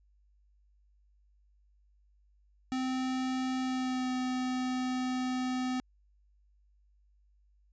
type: tone with pitch glide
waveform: square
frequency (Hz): 258.6 to 254.7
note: C4 to C4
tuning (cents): -20 to -46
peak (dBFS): -31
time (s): 2.72-5.8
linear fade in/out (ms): 0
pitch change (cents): -26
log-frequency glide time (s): 3.61-4.11
effects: added 50 Hz sine -63 dBFS peak until 7.72 s + resampled to 16000 Hz